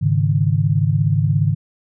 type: chord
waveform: sine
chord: Ab suspended fourth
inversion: none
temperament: equal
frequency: 103.83 / 138.59 / 155.56 Hz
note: Ab2 / Db3 / Eb3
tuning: 0 / 0 / 0 cents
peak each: -18 dBFS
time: 0.01-1.55 s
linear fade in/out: 20 ms
effects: none